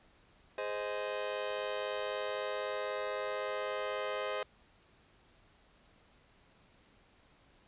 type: chord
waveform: sawtooth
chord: Ab major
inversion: none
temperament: just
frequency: 415.3 / 519.1 / 623 Hz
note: Ab4 / C5 / Eb5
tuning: 0 / -14 / +2 cents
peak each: -37 / -34 / -35 dBFS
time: 0.58-4.43 s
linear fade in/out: 2 ms
effects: pink hiss -65 dBFS RMS until 7.67 s + resampled to 8000 Hz